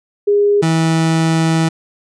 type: tone pair in turn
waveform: sine / 30% pulse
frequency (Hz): 409.1 / 162.35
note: G#4 / E3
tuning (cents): -26 / -26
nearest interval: octave + major third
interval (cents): 1600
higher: first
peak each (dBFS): -9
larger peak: neither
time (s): 0.27-0.62 / 0.62-1.69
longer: second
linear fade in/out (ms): 10
effects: resampled to 22050 Hz